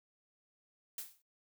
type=noise with exponential decay; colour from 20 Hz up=blue; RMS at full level=-39 dBFS; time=0.98-1.22 s; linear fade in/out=2 ms; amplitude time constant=51 ms; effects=noise-tail reverb RT60 0.1 s tail -21 dB re dry